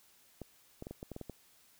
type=clicks; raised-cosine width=2 ms; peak=-29 dBFS; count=9; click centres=0.417 / 0.824 / 0.869 / 0.91 / 1.029 / 1.117 / 1.164 / 1.213 / 1.297 s; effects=white hiss -65 dBFS RMS until 1.79 s